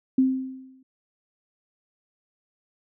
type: tone with exponential decay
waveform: sine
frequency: 261.6 Hz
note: C4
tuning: in tune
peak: -14 dBFS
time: 0.18-0.83 s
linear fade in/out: 5 ms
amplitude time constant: 140 ms
effects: none